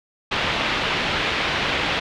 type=low-pass noise; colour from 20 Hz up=white; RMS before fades=-23 dBFS; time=0.31-2 s; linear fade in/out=10 ms; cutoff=3400 Hz; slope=24 dB/octave; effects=none